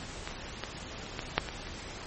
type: clicks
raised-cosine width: 0.3 ms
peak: -18 / -25 / -17 / -27 / -18 / -6 / -20 / -24 dBFS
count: 8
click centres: 0.275 / 0.312 / 0.637 / 1.065 / 1.192 / 1.38 / 1.488 / 1.671 s
effects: pink hiss -42 dBFS RMS until 2.06 s + MP3 32 kbps